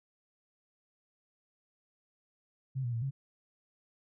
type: tone with pitch steps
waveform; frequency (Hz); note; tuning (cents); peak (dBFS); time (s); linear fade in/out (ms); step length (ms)
sine; 132.3 / 120.4 / 115.2 / 135.9; C3 / B2 / A#2 / C#3; +20 / -44 / -20 / -34; -31; 2.75-3.11; 20; 90
effects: none